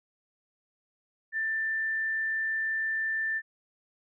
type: tone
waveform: sine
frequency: 1777 Hz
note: A6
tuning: 17 cents sharp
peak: -27 dBFS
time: 1.32-3.42 s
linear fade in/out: 50 ms
effects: none